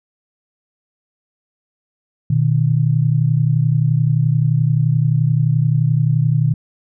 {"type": "tone pair together", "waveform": "sine", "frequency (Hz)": [121.4, 152.95], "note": ["B2", "D#3"], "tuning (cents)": [-29, -29], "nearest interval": "major third", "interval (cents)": 400, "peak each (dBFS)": -15, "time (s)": [2.3, 6.54], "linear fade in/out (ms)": 5, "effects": []}